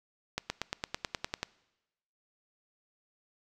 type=accelerating click train; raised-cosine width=0.2 ms; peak=-14 dBFS; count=11; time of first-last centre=0.38-1.43 s; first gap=120 ms; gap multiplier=0.97; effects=noise-tail reverb RT60 1.0 s tail -22 dB re dry